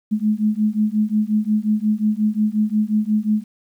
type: beating tone pair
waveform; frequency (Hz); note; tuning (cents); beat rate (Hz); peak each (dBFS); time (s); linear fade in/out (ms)
sine; 210.5 / 216.1; G#3 / A3; +24 / -31; 5.6; -19; 0.11-3.44; 20
effects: 9-bit